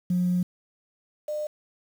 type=tone pair in turn; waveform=sine; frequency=179.2 / 602.8 Hz; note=F3 / D5; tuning=+45 / +45 cents; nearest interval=octave + major sixth; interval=2100 cents; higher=second; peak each=-20 / -27 dBFS; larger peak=first; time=0.1-0.43 / 1.28-1.47 s; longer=first; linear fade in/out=5 ms; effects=tanh soft clip ceiling -16 dBFS + 8-bit